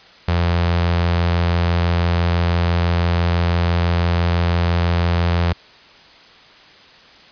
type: tone with notch filter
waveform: sawtooth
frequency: 86 Hz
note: F2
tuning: 26 cents flat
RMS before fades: -17 dBFS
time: 0.28-5.53 s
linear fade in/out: 5 ms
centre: 290 Hz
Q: 1.5
effects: white hiss -45 dBFS RMS until 7.31 s + resampled to 11025 Hz